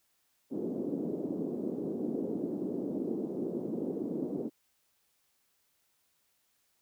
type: band-pass noise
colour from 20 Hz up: pink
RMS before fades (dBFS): -35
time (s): 0.5-4.5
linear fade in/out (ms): 50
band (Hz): 230 to 410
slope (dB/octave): 24
effects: white hiss -74 dBFS RMS until 6.81 s